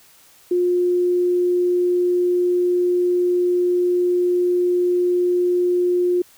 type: tone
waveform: sine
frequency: 356.2 Hz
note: F4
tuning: 34 cents sharp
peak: -15 dBFS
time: 0.51-6.22 s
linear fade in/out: 5 ms
effects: white hiss -51 dBFS RMS until 6.37 s